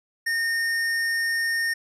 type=tone with hard clipping; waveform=triangle; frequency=1833 Hz; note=A#6; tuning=30 cents flat; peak=-24 dBFS; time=0.26-1.74 s; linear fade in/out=10 ms; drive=16 dB; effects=resampled to 32000 Hz